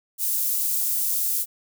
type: high-pass noise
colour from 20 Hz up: white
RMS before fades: -24 dBFS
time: 0.18-1.46 s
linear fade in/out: 50 ms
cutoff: 9400 Hz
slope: 12 dB/octave
effects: none